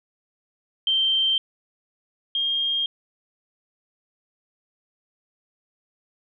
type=tone pair in turn; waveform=sine; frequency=3136 / 3222 Hz; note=G7 / G7; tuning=0 / +47 cents; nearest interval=unison; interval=47 cents; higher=second; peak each=-18 / -21 dBFS; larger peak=first; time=0.87-1.38 / 2.35-2.86 s; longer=neither; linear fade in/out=2 ms; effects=none